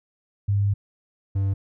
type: tone pair in turn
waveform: sine / triangle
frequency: 100.8 / 97.76 Hz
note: G2 / G2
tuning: +49 / -4 cents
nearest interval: minor second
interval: 53 cents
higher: first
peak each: -18 dBFS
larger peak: neither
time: 0.48-0.74 / 1.35-1.54 s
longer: first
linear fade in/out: 10 ms
effects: none